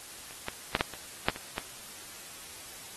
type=clicks; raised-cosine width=0.3 ms; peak=-29 / -16 / -8 / -9 / -23 / -7 / -22 / -15 dBFS; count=8; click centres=0.309 / 0.484 / 0.751 / 0.809 / 0.937 / 1.285 / 1.361 / 1.581 s; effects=white hiss -46 dBFS RMS until 2.96 s + AAC 32 kbps